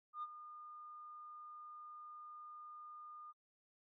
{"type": "tone with ADSR envelope", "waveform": "sine", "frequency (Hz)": 1216, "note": "D#6", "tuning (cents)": -40, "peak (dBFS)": -39, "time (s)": [0.13, 3.33], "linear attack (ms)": 96, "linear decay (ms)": 38, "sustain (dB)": -12, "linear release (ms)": 29, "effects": ["noise-tail reverb RT60 0.1 s tail -24 dB re dry", "tanh soft clip ceiling -37 dBFS"]}